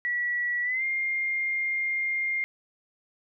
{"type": "tone with pitch glide", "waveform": "sine", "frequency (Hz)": [1940, 2116], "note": ["B6", "C7"], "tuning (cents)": [-31, 19], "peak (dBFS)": -25, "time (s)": [0.05, 2.44], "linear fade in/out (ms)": 0, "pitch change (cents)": 150, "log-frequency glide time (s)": [0.63, 0.84], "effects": []}